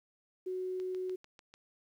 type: tone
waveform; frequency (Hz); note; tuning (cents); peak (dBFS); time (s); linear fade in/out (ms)
sine; 370; F#4; 0; -34; 0.46-1.16; 10
type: click train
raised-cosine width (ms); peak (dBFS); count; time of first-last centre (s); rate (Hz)
0.2; -36; 6; 0.8-1.54; 6.76
effects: 11-bit